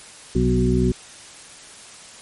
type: harmonic tone with a mistuned harmonic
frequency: 61.74 Hz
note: B1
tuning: in tune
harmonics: 1 / 2 / 3 / 4 / 6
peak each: -22 / -22 / -22 / -22 / -22 dBFS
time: 0.35-0.92 s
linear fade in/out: 5 ms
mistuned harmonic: 2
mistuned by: +33 cents
effects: white hiss -42 dBFS RMS until 2.21 s + MP3 48 kbps